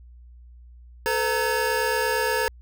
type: tone cluster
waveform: square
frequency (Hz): 438.5 / 507 / 921 / 1702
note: A4 / B4 / A#5 / G#6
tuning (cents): -6 / +45 / -21 / +42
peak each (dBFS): -28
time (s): 1.06-2.48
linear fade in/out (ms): 0
effects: added 60 Hz sine -44 dBFS peak until 2.61 s